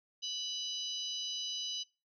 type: harmonic tone with a mistuned harmonic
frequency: 988 Hz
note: B5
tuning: in tune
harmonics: 3 / 4 / 5 / 6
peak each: -39 / -41 / -43 / -45 dBFS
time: 0.22-1.84 s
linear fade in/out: 20 ms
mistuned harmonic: 6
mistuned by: +45 cents
effects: noise-tail reverb RT60 0.3 s tail -24 dB re dry